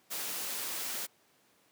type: noise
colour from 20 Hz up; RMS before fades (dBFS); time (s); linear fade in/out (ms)
white; -37; 0.1-1.07; 20
effects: pink hiss -67 dBFS RMS until 1.71 s + high-pass 200 Hz 12 dB/octave